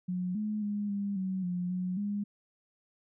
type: tone with pitch steps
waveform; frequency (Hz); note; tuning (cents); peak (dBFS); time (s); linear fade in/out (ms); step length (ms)
sine; 181.1 / 212.3 / 206 / 201 / 188.3 / 178.4 / 182.4 / 204.2; F#3 / G#3 / G#3 / G3 / F#3 / F3 / F#3 / G#3; -37 / +38 / -14 / +44 / +31 / +37 / -24 / -29; -30; 0.08-2.24; 10; 270
effects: none